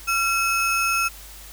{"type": "ring-modulated tone", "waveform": "square", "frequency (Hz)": 1968, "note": "B6", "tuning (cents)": -7, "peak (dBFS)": -17, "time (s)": [0.07, 1.09], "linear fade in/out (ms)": 20, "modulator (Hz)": 603, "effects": ["added 50 Hz sine -43 dBFS peak until 1.52 s", "white hiss -43 dBFS RMS until 1.52 s"]}